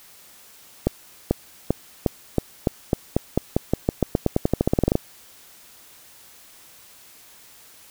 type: accelerating click train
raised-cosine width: 2 ms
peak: -4 dBFS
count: 26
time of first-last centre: 0.87-4.954 s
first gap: 440 ms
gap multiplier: 0.9
effects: white hiss -49 dBFS RMS until 7.9 s